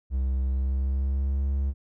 triangle tone with pitch glide, 65.41 to 68.7 Hz, C2 to C#2, 0 to -15 cents, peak -21 dBFS, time 0.1-1.74 s, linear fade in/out 50 ms, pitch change +85 cents, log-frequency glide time 0.45-1.43 s, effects none

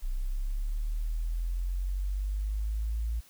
sine linear sweep, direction up, 30.87 to 57 Hz, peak -28 dBFS, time 0.02-3.21 s, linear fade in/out 20 ms, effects white hiss -58 dBFS RMS until 3.29 s

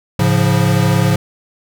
square chord, A augmented, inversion none, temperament equal with one note detuned, 107.49 / 138.59 / 174.61 Hz, A2 / C#3 / E#3, -40 / 0 / 0 cents, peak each -16 dBFS, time 0.19-1.16 s, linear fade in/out 5 ms, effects none

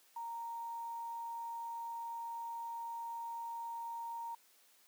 sine tone with quantisation, 928 Hz, A#5, 8 cents flat, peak -40 dBFS, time 0.16-4.35 s, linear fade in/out 5 ms, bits 10, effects white hiss -67 dBFS RMS until 4.87 s + high-pass 300 Hz 12 dB/octave

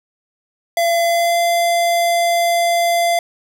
square tone with pitch glide, 679 to 686.9 Hz, F5 to F5, -49 to -29 cents, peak -14 dBFS, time 0.77-3.19 s, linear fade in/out 2 ms, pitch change +20 cents, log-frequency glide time 1.03-1.38 s, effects none

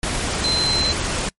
sine tone in noise, 4088 Hz, C8, 41 cents flat, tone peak -18 dBFS, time 0.44-0.92 s, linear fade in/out 2 ms, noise pink, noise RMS -23 dBFS, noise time 0.03-1.29 s, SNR +2 dB, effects noise-tail reverb RT60 0.1 s tail -25 dB re dry + MP3 48 kbps

